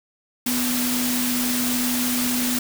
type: tone in noise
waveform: sine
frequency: 246.9 Hz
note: B3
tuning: in tune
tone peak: -23 dBFS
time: 0.46-2.59 s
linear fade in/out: 5 ms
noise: white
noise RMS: -25 dBFS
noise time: 0.46-2.59 s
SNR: -1 dB
effects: none